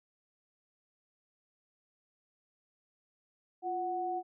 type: tone pair together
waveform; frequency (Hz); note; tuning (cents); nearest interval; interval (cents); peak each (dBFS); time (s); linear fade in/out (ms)
sine; 349.2 / 739.9; F4 / F#5; 0 / 0; octave + minor second; 1300; -38 / -33; 3.62-4.23; 50
effects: none